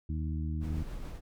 harmonic tone, 78 Hz, D#2, 5 cents sharp, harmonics 1 / 2 / 3 / 4, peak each -32 / -38 / -42 / -44 dBFS, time 0.09-0.83 s, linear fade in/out 5 ms
brown noise with tremolo, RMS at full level -38 dBFS, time 0.6-1.21 s, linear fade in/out 50 ms, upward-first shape triangle, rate 7 Hz, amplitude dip 35%
effects none

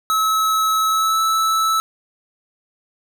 square tone with pitch glide, 1294 to 1311.3 Hz, E6 to E6, -32 to -9 cents, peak -16 dBFS, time 0.1-1.8 s, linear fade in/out 0 ms, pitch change +23 cents, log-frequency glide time 0.89-1.2 s, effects none

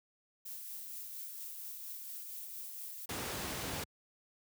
violet noise with tremolo, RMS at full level -44 dBFS, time 0.45-3.06 s, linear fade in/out 10 ms, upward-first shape triangle, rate 4.3 Hz, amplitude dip 30%
pink noise, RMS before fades -39 dBFS, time 3.09-3.84 s, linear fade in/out 5 ms
effects high-pass 80 Hz 12 dB/octave

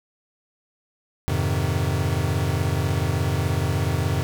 square chord, F minor seventh, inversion none, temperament equal, 87.31 / 103.83 / 130.81 / 155.56 Hz, F2 / Ab2 / C3 / Eb3, 0 / 0 / 0 / 0 cents, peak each -26 / -27 / -27 / -29 dBFS, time 1.28-4.23 s, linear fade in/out 0 ms, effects none

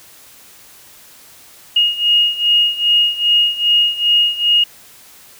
sine beating tone pair, 2863 / 2865.5 Hz, F7 / F7, +42 / +44 cents, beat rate 2.5 Hz, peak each -13 / -16 dBFS, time 1.76-4.64 s, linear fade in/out 5 ms, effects white hiss -43 dBFS RMS until 5.39 s

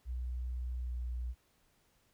sine tone with pitch glide, 61.74 to 60.82 Hz, B1 to B1, 0 to -26 cents, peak -35 dBFS, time 0.05-1.35 s, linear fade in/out 50 ms, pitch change -26 cents, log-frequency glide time 0.81-0.96 s, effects pink hiss -72 dBFS RMS until 2.13 s

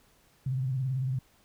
sine tone with vibrato, 130.81 Hz, C3, in tune, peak -27 dBFS, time 0.46-1.19 s, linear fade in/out 5 ms, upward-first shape sine, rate 18 Hz, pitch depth 82 cents each way, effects pink hiss -64 dBFS RMS until 1.44 s

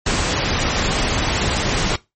pink noise, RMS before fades -19 dBFS, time 0.06-1.96 s, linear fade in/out 5 ms, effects noise-tail reverb RT60 0.2 s tail -19 dB re dry + MP3 32 kbps

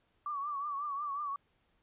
sine tone with vibrato, 1150 Hz, D6, 37 cents flat, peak -34 dBFS, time 0.26-1.36 s, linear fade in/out 2 ms, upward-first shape triangle, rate 5.5 Hz, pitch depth 92 cents each way, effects pink hiss -74 dBFS RMS until 1.82 s + resampled to 8000 Hz

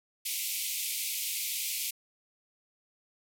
white band-pass noise, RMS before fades -34 dBFS, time 0.25-1.91 s, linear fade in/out 10 ms, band 2100 to 16000 Hz, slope 96 dB/octave, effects none

